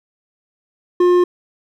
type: tone with hard clipping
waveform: triangle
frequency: 356.2 Hz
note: F4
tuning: 34 cents sharp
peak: -11 dBFS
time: 1-1.24 s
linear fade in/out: 5 ms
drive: 10 dB
effects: none